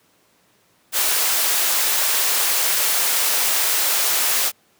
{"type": "high-pass noise", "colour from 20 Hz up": "white", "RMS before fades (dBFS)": -19, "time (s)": [0.92, 4.52], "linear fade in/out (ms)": 50, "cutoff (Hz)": 500, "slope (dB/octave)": 12, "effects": ["pink hiss -59 dBFS RMS until 4.79 s", "high-pass 150 Hz 12 dB/octave"]}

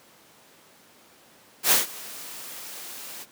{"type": "noise with ADSR envelope", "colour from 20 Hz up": "white", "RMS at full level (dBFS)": -17, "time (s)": [1.63, 3.26], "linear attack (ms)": 81, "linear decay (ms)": 150, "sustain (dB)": -22, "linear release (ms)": 40, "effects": ["pink hiss -54 dBFS RMS until 3.31 s", "high-pass 200 Hz 12 dB/octave"]}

